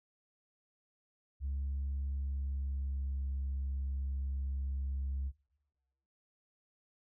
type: tone with pitch glide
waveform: sine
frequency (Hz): 69 to 67.81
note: C#2 to C#2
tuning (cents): -7 to -38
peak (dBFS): -32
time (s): 1.4-5.32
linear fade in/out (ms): 50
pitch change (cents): -31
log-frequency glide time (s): 2.02-3.28
effects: noise-tail reverb RT60 1.0 s tail -21 dB re dry + tanh soft clip ceiling -31 dBFS